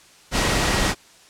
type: tone in noise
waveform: sine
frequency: 1900 Hz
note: A#6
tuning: 33 cents sharp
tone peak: -31 dBFS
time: 0.31-0.95 s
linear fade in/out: 50 ms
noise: pink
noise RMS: -20 dBFS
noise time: 0.31-0.95 s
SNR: -14 dB
effects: white hiss -50 dBFS RMS until 1.29 s + low-pass 8000 Hz 12 dB/octave